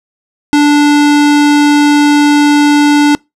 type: tone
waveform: square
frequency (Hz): 292.7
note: D4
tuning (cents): -6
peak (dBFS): -5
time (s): 0.53-3.15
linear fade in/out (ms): 0
effects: noise-tail reverb RT60 0.2 s tail -25 dB re dry + low-pass 8000 Hz 12 dB/octave